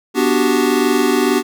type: chord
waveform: square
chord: G major seventh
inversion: first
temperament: equal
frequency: 246.9 / 293.7 / 370 / 392 Hz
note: B3 / D4 / F#4 / G4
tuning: 0 / 0 / 0 / 0 cents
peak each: -19 dBFS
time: 0.14-1.43 s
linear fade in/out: 50 ms
effects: none